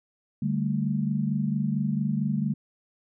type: chord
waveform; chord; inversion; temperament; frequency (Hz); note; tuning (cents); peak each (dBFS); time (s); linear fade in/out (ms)
sine; D suspended fourth; none; just; 146.83 / 195.78 / 220.2; D3 / G3 / A3; 0 / -2 / +2; -28; 0.42-2.54; 5
effects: none